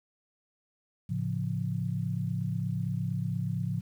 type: chord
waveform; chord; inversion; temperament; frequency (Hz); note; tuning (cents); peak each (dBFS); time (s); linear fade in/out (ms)
sine; A augmented; none; equal; 110 / 138.59 / 174.61; A2 / C#3 / E#3; 0 / 0 / 0; -33; 1.09-3.81; 10
effects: 10-bit